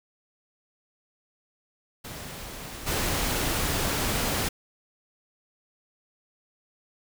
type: noise with level steps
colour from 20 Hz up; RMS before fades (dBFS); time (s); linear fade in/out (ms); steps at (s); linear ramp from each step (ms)
pink; -39 / -27; 2.04-4.49; 10; 2.86; 20
effects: none